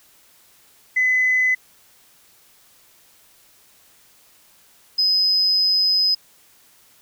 sine tone pair in turn, 2017 / 5044 Hz, B6 / D#8, +36 / +23 cents, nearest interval octave + major third, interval 1587 cents, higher second, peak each -14 dBFS, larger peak neither, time 0.96-1.55 / 4.98-6.15 s, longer second, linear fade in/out 10 ms, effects tanh soft clip ceiling -10 dBFS + white hiss -54 dBFS RMS until 7.01 s

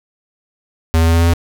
square tone with pitch steps, 81.4 / 82.11 / 82.82 / 83.54 / 84.27 / 85 Hz, E2 / E2 / E2 / E2 / E2 / F2, -21 / -6 / +9 / +24 / +39 / -46 cents, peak -10 dBFS, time 0.94-1.336 s, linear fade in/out 0 ms, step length 66 ms, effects none

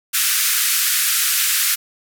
white band-pass noise, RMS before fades -18 dBFS, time 0.13-1.76 s, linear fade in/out 20 ms, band 1300 to 16000 Hz, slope 48 dB/octave, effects none

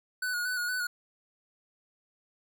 square tone with vibrato, 1471 Hz, F#6, 11 cents flat, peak -30 dBFS, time 0.22-0.87 s, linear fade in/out 5 ms, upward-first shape square, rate 4.3 Hz, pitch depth 32 cents each way, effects none

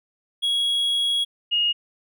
triangle / sine tone pair in turn, 3322 / 2862 Hz, G#7 / F7, 0 / +42 cents, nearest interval minor third, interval 258 cents, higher first, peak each -18 dBFS, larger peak neither, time 0.42-1.25 / 1.51-1.73 s, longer first, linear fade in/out 20 ms, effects none

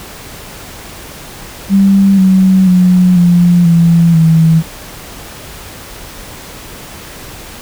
sine tone with pitch steps, 196 / 188.67 / 181.61 / 174.82 / 168.28 / 161.98 Hz, G3 / F#3 / F#3 / F3 / E3 / E3, 0 / +34 / -32 / +2 / +36 / -30 cents, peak -4 dBFS, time 1.69-4.63 s, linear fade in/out 50 ms, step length 490 ms, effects pink hiss -30 dBFS RMS until 7.61 s

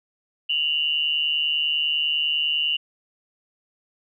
sine tone pair together, 2800 / 2950 Hz, F7 / F#7, +4 / -6 cents, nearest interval minor second, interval 90 cents, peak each -23 dBFS, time 0.49-2.77 s, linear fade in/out 10 ms, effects none

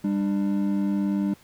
triangle tone pair together, 199.02 / 298.2 Hz, G3 / D4, +26 / +27 cents, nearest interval perfect fifth, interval 701 cents, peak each -21 / -25 dBFS, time 0.04-1.34 s, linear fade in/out 5 ms, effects pink hiss -55 dBFS RMS until 1.43 s

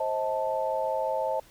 sine chord, A diminished, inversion first, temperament just, 528 / 633.6 / 880 Hz, C5 / Eb5 / A5, +16 / +31 / 0 cents, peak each -30 dBFS, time 0-1.4 s, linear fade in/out 5 ms, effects pink hiss -56 dBFS RMS until 1.5 s

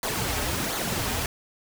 pink noise with flanger, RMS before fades -28 dBFS, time 0.03-1.26 s, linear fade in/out 2 ms, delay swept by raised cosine 0.37 to 5.97 ms, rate 1.4 Hz, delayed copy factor -0.65, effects none

